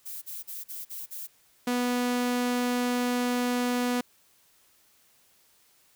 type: noise bursts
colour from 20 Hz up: violet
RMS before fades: -38 dBFS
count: 6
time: 0.05-1.275 s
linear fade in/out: 20 ms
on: 170 ms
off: 41 ms
type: tone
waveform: sawtooth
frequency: 245.7 Hz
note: B3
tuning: 9 cents flat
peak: -21 dBFS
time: 1.67-4.01 s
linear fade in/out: 5 ms
effects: white hiss -63 dBFS RMS until 5.95 s